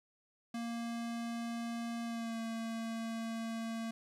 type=tone with pitch glide; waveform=square; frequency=233.1 to 226.9 Hz; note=A#3 to A#3; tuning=0 to -47 cents; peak=-38 dBFS; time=0.54-3.91 s; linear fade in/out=5 ms; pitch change=-47 cents; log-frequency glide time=2.04-2.39 s; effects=low-pass 10000 Hz 12 dB/octave + 12-bit